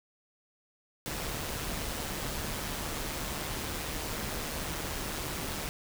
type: noise with amplitude modulation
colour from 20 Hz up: pink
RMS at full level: -34 dBFS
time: 1.06-5.69 s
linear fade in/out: 0 ms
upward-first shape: sine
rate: 151 Hz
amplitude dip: 40%
effects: none